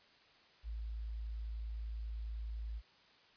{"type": "tone", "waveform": "sine", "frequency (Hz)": 55, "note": "A1", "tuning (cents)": 0, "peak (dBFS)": -39, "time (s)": [0.63, 2.82], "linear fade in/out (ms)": 50, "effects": ["white hiss -65 dBFS RMS until 3.36 s", "resampled to 11025 Hz"]}